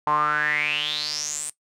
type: tone with band-pass filter sweep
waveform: sawtooth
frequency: 149.8 Hz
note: D3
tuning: 35 cents sharp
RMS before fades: -25 dBFS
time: 0.07-1.5 s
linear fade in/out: 0 ms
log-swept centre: 950 to 9000 Hz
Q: 9.2
effects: noise-tail reverb RT60 0.1 s tail -17 dB re dry